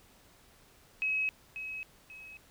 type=tone with echo; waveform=sine; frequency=2558 Hz; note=D#7; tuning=47 cents sharp; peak=-28 dBFS; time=1.02-1.29 s; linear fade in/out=0 ms; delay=540 ms; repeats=2; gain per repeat=-9 dB; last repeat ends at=2.37 s; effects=pink hiss -61 dBFS RMS until 2.5 s